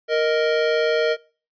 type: tone pair together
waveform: square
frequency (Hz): 466.2 / 623.1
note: A#4 / D#5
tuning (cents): 0 / +2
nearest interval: perfect fourth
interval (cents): 502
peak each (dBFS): -20 / -22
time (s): 0.08-1.17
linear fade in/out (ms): 50
effects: noise-tail reverb RT60 0.4 s tail -24 dB re dry + resampled to 11025 Hz